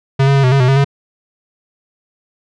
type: tone with pitch steps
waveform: square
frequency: 135.8 / 138.6 / 137.5 / 127.4 / 137.8 / 126.3 / 135.7 / 139.5 Hz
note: C#3 / C#3 / C#3 / C3 / C#3 / B2 / C#3 / C#3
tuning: -35 / 0 / -14 / -46 / -10 / +39 / -36 / +11 cents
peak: -9 dBFS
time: 0.19-0.846 s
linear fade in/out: 10 ms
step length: 82 ms
effects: low-pass 4000 Hz 12 dB/octave